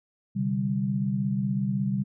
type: chord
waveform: sine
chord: C suspended second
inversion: none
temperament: just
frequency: 130.81 / 147.16 / 196.22 Hz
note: C3 / D3 / G3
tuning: 0 / +4 / +2 cents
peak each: -29 / -32 / -26 dBFS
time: 0.35-2.04 s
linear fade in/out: 20 ms
effects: none